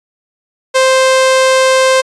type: tone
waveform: sawtooth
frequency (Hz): 523.3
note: C5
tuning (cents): 0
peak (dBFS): -3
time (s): 0.74-2.02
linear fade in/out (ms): 20
effects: resampled to 22050 Hz

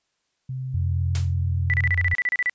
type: tone with pitch glide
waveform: sine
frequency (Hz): 130 to 127.99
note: C3 to C3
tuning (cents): -11 to -38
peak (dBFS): -27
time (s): 0.49-1.9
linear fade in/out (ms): 5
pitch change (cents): -27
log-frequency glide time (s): 1.38-1.44
type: tone with vibrato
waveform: sine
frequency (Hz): 88.4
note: F2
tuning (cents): +22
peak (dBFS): -21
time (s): 0.74-2.14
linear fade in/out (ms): 5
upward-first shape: triangle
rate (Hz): 8.6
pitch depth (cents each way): 39
type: noise with exponential decay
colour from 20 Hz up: white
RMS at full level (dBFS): -28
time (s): 1.15-1.34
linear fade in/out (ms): 1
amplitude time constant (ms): 40
type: tone bursts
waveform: sine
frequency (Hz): 1975.5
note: B6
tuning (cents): 0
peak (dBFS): -19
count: 12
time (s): 1.7-2.496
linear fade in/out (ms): 0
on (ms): 37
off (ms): 32
effects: white hiss -73 dBFS RMS until 2.54 s + resampled to 16000 Hz

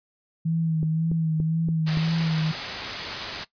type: tone with vibrato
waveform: sine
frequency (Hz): 161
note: E3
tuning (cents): -41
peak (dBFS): -21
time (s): 0.45-2.52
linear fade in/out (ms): 10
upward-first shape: sine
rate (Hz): 1.9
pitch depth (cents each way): 38
type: click train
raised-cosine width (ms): 3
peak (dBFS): -19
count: 5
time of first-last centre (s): 0.83-1.973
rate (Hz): 3.5
type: noise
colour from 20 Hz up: white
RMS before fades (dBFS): -29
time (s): 1.86-3.45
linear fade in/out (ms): 20
effects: noise-tail reverb RT60 0.1 s tail -17 dB re dry + resampled to 11025 Hz

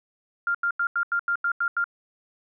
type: tone bursts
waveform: sine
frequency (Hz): 1396.9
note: F6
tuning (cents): 0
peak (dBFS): -21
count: 9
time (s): 0.47-1.842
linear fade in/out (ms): 2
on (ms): 76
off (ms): 86
effects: none

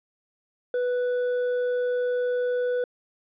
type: tone with hard clipping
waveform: triangle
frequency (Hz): 493.9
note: B4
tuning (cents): 0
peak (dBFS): -24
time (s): 0.74-2.84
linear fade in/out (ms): 2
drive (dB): 8
effects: resampled to 8000 Hz

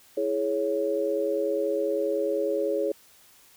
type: chord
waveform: sine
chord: C# minor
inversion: first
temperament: equal with one note detuned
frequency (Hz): 329.6 / 419.6 / 554.4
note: E4 / G#4 / C#5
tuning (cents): 0 / +18 / 0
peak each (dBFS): -31 / -27 / -27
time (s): 0.17-2.92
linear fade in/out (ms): 5
effects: white hiss -56 dBFS RMS until 3.56 s

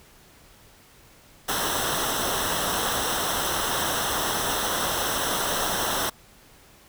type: noise with comb filter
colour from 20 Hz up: pink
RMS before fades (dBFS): -26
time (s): 1.48-6.1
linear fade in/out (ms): 10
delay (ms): 0.43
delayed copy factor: -0.75
effects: pink hiss -53 dBFS RMS until 6.88 s

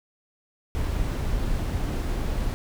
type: noise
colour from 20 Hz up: brown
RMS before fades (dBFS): -26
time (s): 0.75-2.54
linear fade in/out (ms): 0
effects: none

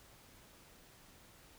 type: silence
effects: pink hiss -61 dBFS RMS until 1.58 s

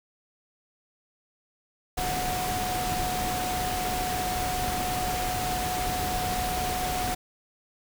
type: tone in noise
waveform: sine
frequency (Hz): 732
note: F#5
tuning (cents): -19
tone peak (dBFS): -29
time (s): 1.97-7.15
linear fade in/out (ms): 10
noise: pink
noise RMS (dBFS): -31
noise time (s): 1.97-7.15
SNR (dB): -1
effects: none

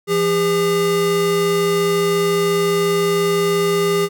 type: tone pair together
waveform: square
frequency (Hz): 170 / 404.3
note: F3 / G#4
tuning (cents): -46 / -46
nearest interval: octave + minor third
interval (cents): 1500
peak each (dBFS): -24 / -16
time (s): 0.07-4.09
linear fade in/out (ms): 50
effects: none

